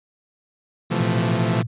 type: chord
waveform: sawtooth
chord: F major seventh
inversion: second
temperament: equal with one note detuned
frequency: 128.49 / 164.81 / 174.61 / 220 Hz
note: C3 / E3 / F3 / A3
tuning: -31 / 0 / 0 / 0 cents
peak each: -22 / -22 / -20 / -22 dBFS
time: 0.9-1.63 s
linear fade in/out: 20 ms
type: tone with tremolo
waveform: sine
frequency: 116.2 Hz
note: A#2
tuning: 5 cents flat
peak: -21 dBFS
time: 1-1.67 s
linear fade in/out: 10 ms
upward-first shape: triangle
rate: 7.2 Hz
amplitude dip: 40%
type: noise with exponential decay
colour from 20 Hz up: blue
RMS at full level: -30 dBFS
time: 1.17-1.44 s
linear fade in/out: 2 ms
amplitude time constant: 58 ms
effects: resampled to 8000 Hz